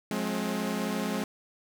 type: tone cluster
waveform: sawtooth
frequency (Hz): 179.6 / 211.2 / 266.3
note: F3 / G#3 / C4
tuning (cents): +49 / +29 / +31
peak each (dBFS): -31 / -27 / -31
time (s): 0.11-1.24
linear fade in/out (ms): 2
effects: none